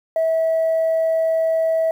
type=tone; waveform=sine; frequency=649 Hz; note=E5; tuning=27 cents flat; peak=-14 dBFS; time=0.16-1.91 s; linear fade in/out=2 ms; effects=tanh soft clip ceiling -13 dBFS + 8-bit